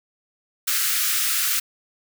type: high-pass noise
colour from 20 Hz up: white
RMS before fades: -22 dBFS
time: 0.67-1.6 s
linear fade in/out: 10 ms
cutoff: 1200 Hz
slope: 96 dB/octave
effects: none